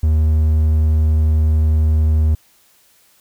triangle tone, 77.78 Hz, D#2, in tune, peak -9 dBFS, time 0.03-2.35 s, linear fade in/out 5 ms, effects white hiss -54 dBFS RMS until 3.2 s

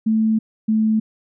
sine tone pair in turn, 220 / 218.4 Hz, A3 / A3, 0 / -13 cents, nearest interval unison, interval 13 cents, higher first, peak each -14 dBFS, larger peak neither, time 0.06-0.39 / 0.68-1 s, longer first, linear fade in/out 10 ms, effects none

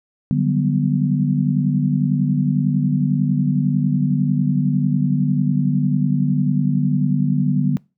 sine chord, G major seventh, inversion second, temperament equal, 146.83 / 185 / 196 / 246.9 Hz, D3 / F#3 / G3 / B3, 0 / 0 / 0 / 0 cents, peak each -18 / -22 / -23 / -21 dBFS, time 0.31-7.77 s, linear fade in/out 0 ms, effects noise-tail reverb RT60 0.3 s tail -26 dB re dry

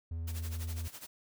triangle tone with vibrato, 82.41 Hz, E2, in tune, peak -33 dBFS, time 0.11-0.88 s, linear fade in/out 5 ms, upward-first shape sine, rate 17 Hz, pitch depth 15 cents each way
white noise with tremolo, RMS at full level -45 dBFS, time 0.27-1.07 s, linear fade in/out 10 ms, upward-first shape sine, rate 12 Hz, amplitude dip 80%
effects none

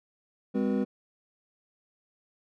triangle tone cluster, 203.1 / 257.2 / 370.6 / 483.3 Hz, G#3 / C4 / F#4 / B4, -38 / -30 / +3 / -38 cents, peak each -26 / -27 / -33 / -32 dBFS, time 0.54-0.85 s, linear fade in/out 20 ms, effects none

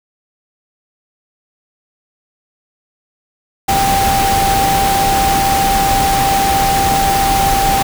sine tone in noise, 786 Hz, G5, 4 cents sharp, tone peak -12 dBFS, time 3.68-7.83 s, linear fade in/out 10 ms, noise pink, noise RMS -17 dBFS, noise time 3.68-7.83 s, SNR +2 dB, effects none

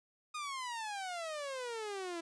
sawtooth exponential sweep, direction down, 1244.5 to 329.6 Hz, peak -35 dBFS, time 0.34-2.21 s, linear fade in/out 10 ms, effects resampled to 22050 Hz

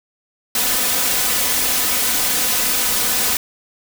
white noise with comb filter, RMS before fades -18 dBFS, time 0.55-3.37 s, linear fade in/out 2 ms, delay 4 ms, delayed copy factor +0.65, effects none

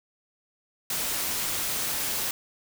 white noise, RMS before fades -29 dBFS, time 0.9-2.31 s, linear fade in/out 2 ms, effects none

